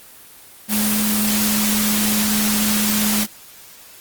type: tone in noise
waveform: sine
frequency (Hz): 211.7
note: G#3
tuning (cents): +33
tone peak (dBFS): -19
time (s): 0.68-3.27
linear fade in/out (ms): 50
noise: white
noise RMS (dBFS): -20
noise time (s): 0.68-3.27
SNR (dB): -2
effects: white hiss -43 dBFS RMS until 4 s + Opus 24 kbps